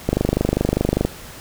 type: click train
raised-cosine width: 2 ms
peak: -3 dBFS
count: 25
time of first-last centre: 0.09-1.05 s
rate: 25 Hz
effects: pink hiss -38 dBFS RMS until 1.4 s